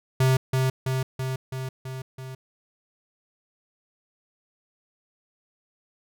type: tone with echo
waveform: square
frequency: 130.81 Hz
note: C3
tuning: in tune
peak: -18 dBFS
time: 0.2-0.37 s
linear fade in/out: 5 ms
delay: 330 ms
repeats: 6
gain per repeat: -3 dB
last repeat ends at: 2.35 s
effects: none